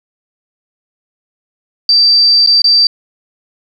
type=tone with dropouts; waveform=sine; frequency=4666 Hz; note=D8; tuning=12 cents flat; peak=-5 dBFS; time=1.89-2.87 s; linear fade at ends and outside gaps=2 ms; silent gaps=2.463-2.472 / 2.619-2.642 s; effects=7-bit